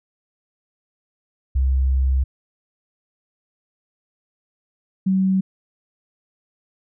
sine tone pair in turn, 65.9 / 189.87 Hz, C2 / F#3, +13 / +45 cents, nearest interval octave + tritone, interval 1832 cents, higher second, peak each -15 dBFS, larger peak neither, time 1.55-2.24 / 5.06-5.41 s, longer first, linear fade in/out 10 ms, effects none

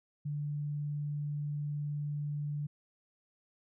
sine tone, 146.83 Hz, D3, in tune, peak -33 dBFS, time 0.25-2.67 s, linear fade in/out 10 ms, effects none

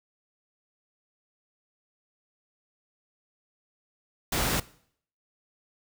pink noise, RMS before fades -27 dBFS, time 4.32-4.6 s, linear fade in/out 5 ms, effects noise-tail reverb RT60 0.6 s tail -20 dB re dry

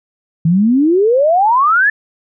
sine exponential sweep, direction up, 156.9 to 1774 Hz, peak -8 dBFS, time 0.45-1.9 s, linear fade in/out 5 ms, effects none

